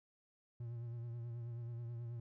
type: tone with vibrato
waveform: triangle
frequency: 118 Hz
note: A#2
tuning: 22 cents sharp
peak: -40 dBFS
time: 0.6-2.2 s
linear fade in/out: 5 ms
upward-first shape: triangle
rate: 9.3 Hz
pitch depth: 47 cents each way
effects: none